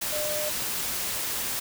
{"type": "tone in noise", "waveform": "sine", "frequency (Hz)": 602, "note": "D5", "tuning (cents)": 43, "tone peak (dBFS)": -30, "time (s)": [0.12, 0.5], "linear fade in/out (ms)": 10, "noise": "white", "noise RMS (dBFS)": -30, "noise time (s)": [0.01, 1.6], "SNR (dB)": -3, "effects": []}